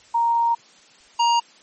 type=tone pair in turn; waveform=sine / square; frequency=932.3 / 939.9 Hz; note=A#5 / A#5; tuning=0 / +14 cents; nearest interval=unison; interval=14 cents; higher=second; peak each=-16 dBFS; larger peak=neither; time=0.14-0.55 / 1.19-1.4 s; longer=first; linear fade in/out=10 ms; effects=white hiss -51 dBFS RMS until 1.62 s + MP3 32 kbps